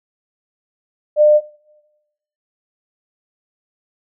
sine tone, 601 Hz, D5, 40 cents sharp, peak -7 dBFS, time 1.16-1.41 s, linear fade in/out 50 ms, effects noise-tail reverb RT60 1.0 s tail -20 dB re dry

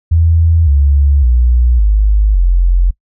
sine tone with pitch steps, 82.41 / 70.51 / 60.33 / 51.62 / 44.16 Hz, E2 / C#2 / B1 / G#1 / F1, 0 / +30 / -40 / -10 / +20 cents, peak -6 dBFS, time 0.11-2.91 s, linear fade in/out 10 ms, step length 560 ms, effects noise-tail reverb RT60 0.1 s tail -23 dB re dry

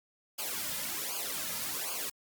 white noise with flanger, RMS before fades -36 dBFS, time 0.38-2.1 s, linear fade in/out 10 ms, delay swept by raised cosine 0.52 to 2.72 ms, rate 1.3 Hz, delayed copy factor -0.95, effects Opus 48 kbps

